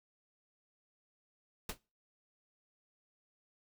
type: noise with exponential decay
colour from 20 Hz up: pink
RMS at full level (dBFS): -32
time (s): 1.69-1.78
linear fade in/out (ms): 5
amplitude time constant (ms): 18
effects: noise-tail reverb RT60 0.3 s tail -22 dB re dry